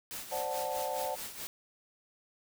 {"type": "noise with tremolo", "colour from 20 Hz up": "white", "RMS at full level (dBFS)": -40, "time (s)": [0.11, 1.47], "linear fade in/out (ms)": 0, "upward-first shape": "sine", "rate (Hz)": 4.7, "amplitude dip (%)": 60}
{"type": "chord", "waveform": "sine", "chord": "D dominant seventh", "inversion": "third", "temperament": "equal", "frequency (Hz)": [523.3, 587.3, 740, 880], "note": ["C5", "D5", "F#5", "A5"], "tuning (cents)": [0, 0, 0, 0], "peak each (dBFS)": -38, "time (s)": [0.31, 1.16], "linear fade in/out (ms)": 20}
{"effects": []}